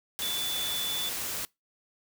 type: tone in noise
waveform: sine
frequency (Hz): 3477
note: A7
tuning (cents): -21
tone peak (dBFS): -31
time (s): 0.22-1.09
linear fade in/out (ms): 0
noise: white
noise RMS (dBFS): -34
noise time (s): 0.19-1.45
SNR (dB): 0
effects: noise-tail reverb RT60 0.2 s tail -24 dB re dry